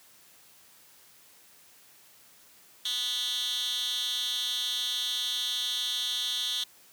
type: tone with high-pass filter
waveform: 10% pulse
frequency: 246.9 Hz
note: B3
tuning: in tune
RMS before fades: -31 dBFS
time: 2.85-6.64 s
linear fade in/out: 5 ms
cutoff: 3400 Hz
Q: 5.1
effects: white hiss -57 dBFS RMS until 6.92 s + high-pass 80 Hz 12 dB/octave